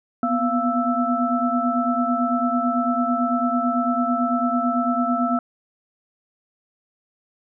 sine tone cluster, 241.2 / 250.2 / 689 / 1320 Hz, B3 / B3 / F5 / E6, -41 / +23 / -24 / +2 cents, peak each -24 dBFS, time 0.23-5.39 s, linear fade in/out 2 ms, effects none

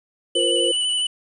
sine chord, F suspended fourth, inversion none, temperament equal with one note detuned, 349.2 / 472.9 / 523.3 Hz, F4 / Bb4 / C5, 0 / +25 / 0 cents, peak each -24 dBFS, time 0.35-0.72 s, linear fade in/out 10 ms
square tone with vibrato, 2978 Hz, F#7, 11 cents sharp, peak -20 dBFS, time 0.35-1.07 s, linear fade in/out 5 ms, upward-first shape square, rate 12 Hz, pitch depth 13 cents each way
effects resampled to 24000 Hz + 8-bit

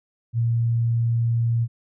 sine tone, 116.54 Hz, A#2, in tune, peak -18 dBFS, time 0.33-1.68 s, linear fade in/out 50 ms, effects none

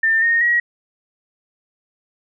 sine tone with pitch steps, 1796 / 1849.7 / 1905 Hz, A6 / A#6 / A#6, +35 / -14 / +37 cents, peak -13 dBFS, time 0.03-0.6 s, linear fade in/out 5 ms, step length 190 ms, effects none

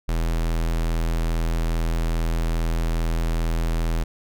square tone, 41.2 Hz, E1, in tune, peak -21 dBFS, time 0.08-4.04 s, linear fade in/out 10 ms, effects none

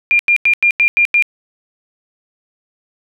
sine tone bursts, 2400 Hz, D7, 37 cents sharp, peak -8 dBFS, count 7, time 0.11-1.224 s, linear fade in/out 0 ms, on 82 ms, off 90 ms, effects none

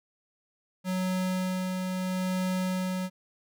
square tone with tremolo, 185 Hz, F#3, in tune, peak -27 dBFS, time 0.84-3.1 s, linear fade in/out 50 ms, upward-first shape sine, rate 0.76 Hz, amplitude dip 30%, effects none

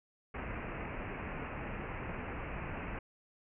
pink low-pass noise, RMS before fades -41 dBFS, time 0.34-2.99 s, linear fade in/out 5 ms, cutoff 2700 Hz, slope 96 dB/octave, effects none

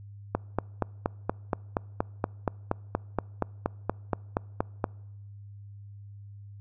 click train, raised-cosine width 1 ms, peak -11 dBFS, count 20, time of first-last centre 0.35-4.842 s, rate 4.23 Hz, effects noise-tail reverb RT60 1.0 s tail -26 dB re dry + added 101 Hz sine -43 dBFS peak until 6.6 s

